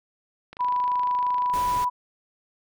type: click train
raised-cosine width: 0.3 ms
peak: -25 dBFS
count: 29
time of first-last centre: 0.53-1.615 s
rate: 25.8 Hz
type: tone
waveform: sine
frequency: 987.8 Hz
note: B5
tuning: in tune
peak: -21 dBFS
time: 0.59-1.9 s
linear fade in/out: 20 ms
type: noise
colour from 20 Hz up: pink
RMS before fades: -36 dBFS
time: 1.53-1.85 s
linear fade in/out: 10 ms
effects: none